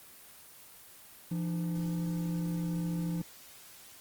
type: tone pair together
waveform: triangle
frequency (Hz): 170 / 302.9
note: F3 / D#4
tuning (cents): -46 / -46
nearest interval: minor seventh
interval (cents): 1000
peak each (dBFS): -29 / -38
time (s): 1.31-3.22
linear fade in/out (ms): 5
effects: white hiss -53 dBFS RMS until 4 s + Opus 24 kbps

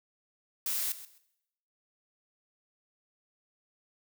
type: noise with echo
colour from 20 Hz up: blue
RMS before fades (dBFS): -32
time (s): 0.66-0.92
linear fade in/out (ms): 2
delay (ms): 130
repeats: 2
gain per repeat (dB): -15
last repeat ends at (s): 1.18
effects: noise-tail reverb RT60 0.8 s tail -18 dB re dry

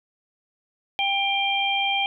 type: harmonic tone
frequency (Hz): 793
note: G5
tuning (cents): +20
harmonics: 1 / 3 / 4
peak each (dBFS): -25 / -25 / -25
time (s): 0.99-2.06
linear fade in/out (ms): 0
effects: none

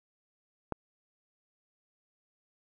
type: click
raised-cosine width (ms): 1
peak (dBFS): -18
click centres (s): 0.723
effects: none

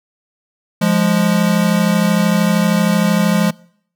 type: tone pair together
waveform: square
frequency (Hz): 174.61 / 207.6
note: F3 / G#3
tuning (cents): 0 / 0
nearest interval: minor third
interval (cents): 300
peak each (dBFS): -15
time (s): 0.81-3.51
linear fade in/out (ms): 10
effects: noise-tail reverb RT60 0.6 s tail -23 dB re dry

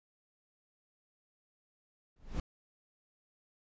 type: noise with exponential growth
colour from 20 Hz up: brown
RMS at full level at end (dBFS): -29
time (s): 2.16-2.4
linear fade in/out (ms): 2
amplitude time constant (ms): 52
effects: resampled to 16000 Hz

